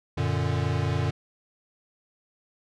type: chord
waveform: square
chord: Gb augmented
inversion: none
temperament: equal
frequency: 92.5 / 116.54 / 146.83 Hz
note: Gb2 / Bb2 / D3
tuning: 0 / 0 / 0 cents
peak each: -29 dBFS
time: 0.17-1.11 s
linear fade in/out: 10 ms
effects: low-pass 5000 Hz 12 dB/octave